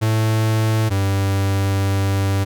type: tone pair in turn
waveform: 45% pulse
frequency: 109.9 / 97.91 Hz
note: A2 / G2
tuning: -2 / -2 cents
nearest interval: major second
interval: 200 cents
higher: first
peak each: -15 / -16 dBFS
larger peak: first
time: 0.01-0.9 / 0.9-2.45 s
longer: second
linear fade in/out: 20 ms
effects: none